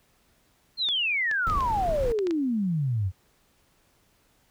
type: exponential sweep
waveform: sine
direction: down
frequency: 4281 to 87.4 Hz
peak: -23 dBFS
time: 0.77-3.12 s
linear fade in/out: 50 ms
type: clicks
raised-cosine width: 0.2 ms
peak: -20 dBFS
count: 7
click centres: 0.888 / 1.313 / 1.499 / 1.607 / 2.189 / 2.27 / 2.309 s
type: noise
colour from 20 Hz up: brown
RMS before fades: -31 dBFS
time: 1.47-2.12 s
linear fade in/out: 0 ms
effects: pink hiss -65 dBFS RMS until 4.5 s